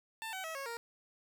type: tone with pitch steps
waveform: 15% pulse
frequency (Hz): 891 / 757.9 / 644.8 / 548.5 / 466.6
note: A5 / F#5 / E5 / C#5 / A#4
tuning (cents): +22 / +41 / -38 / -18 / +2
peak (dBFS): -33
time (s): 0.22-0.77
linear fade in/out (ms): 0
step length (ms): 110
effects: none